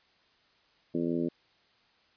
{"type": "harmonic tone", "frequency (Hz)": 84.3, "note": "E2", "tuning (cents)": 39, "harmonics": [2, 3, 4, 5, 6, 7], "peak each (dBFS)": [-36, -31, -32, -37, -44, -42], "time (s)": [0.94, 1.29], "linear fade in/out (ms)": 10, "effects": ["white hiss -66 dBFS RMS until 2.16 s", "resampled to 11025 Hz"]}